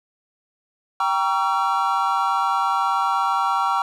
triangle chord, G diminished seventh, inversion none, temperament just, 784 / 940.8 / 1128.9 / 1354.7 Hz, G5 / Bb5 / Db6 / Fb6, 0 / +16 / +31 / +47 cents, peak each -22 dBFS, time 1-3.82 s, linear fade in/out 2 ms, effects none

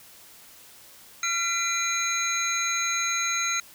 sine tone cluster, 1373 / 2022 / 2391 / 3985 / 6500 Hz, F6 / B6 / D7 / B7 / G#8, -30 / +40 / +30 / +15 / -38 cents, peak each -30 / -32 / -31 / -32 / -28 dBFS, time 1.23-3.6 s, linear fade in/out 2 ms, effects white hiss -50 dBFS RMS until 3.74 s

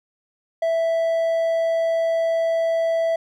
triangle tone, 659.3 Hz, E5, in tune, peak -16 dBFS, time 0.62-3.16 s, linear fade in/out 5 ms, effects none

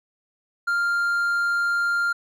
triangle tone, 1396.9 Hz, F6, in tune, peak -18 dBFS, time 0.67-2.13 s, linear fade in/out 10 ms, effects none

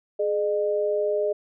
sine tone pair together, 420.3 / 607.4 Hz, G#4 / D#5, +21 / -42 cents, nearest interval tritone, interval 637 cents, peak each -24 dBFS, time 0.19-1.33 s, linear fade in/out 10 ms, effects none

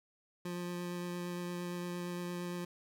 25% pulse tone with vibrato, 176.1 Hz, F3, 15 cents sharp, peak -34 dBFS, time 0.45-2.65 s, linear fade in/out 5 ms, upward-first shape triangle, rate 8.7 Hz, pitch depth 12 cents each way, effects none

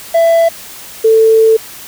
triangle / sine tone pair in turn, 666 / 444.5 Hz, E5 / A4, +18 / +18 cents, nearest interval perfect fifth, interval 700 cents, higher first, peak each -4 dBFS, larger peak neither, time 0.14-0.49 / 1.04-1.57 s, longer second, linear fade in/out 10 ms, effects white hiss -31 dBFS RMS until 1.87 s

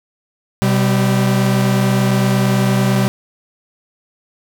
45% pulse tone pair together, 126.7 / 195.38 Hz, B2 / G3, +45 / -5 cents, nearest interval perfect fifth, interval 750 cents, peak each -15 dBFS, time 0.62-3.08 s, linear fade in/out 0 ms, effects none

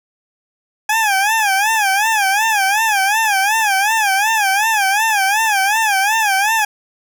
20% pulse tone with vibrato, 830.6 Hz, G#5, in tune, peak -8 dBFS, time 0.89-6.65 s, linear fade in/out 5 ms, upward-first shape sine, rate 2.7 Hz, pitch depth 140 cents each way, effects none

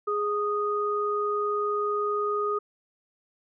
sine tone pair together, 415.3 / 1239.8 Hz, G#4 / D#6, 0 / -7 cents, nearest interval octave + perfect fifth, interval 1893 cents, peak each -27 dBFS, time 0.07-2.59 s, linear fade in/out 10 ms, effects none

